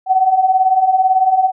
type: beating tone pair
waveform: sine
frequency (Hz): 740 / 758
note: F#5 / F#5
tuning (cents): 0 / +42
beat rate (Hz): 18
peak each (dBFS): -16 / -11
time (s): 0.06-1.52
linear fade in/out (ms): 50
effects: none